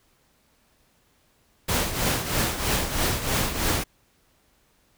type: noise with tremolo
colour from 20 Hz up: pink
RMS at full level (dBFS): -22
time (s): 1.68-3.84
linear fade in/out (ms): 10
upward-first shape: triangle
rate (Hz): 3.1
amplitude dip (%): 70
effects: pink hiss -64 dBFS RMS until 4.97 s